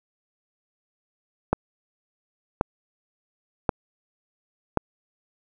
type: click train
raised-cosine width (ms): 1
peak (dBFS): -5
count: 4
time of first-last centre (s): 1.53-4.773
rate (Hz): 0.925
effects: none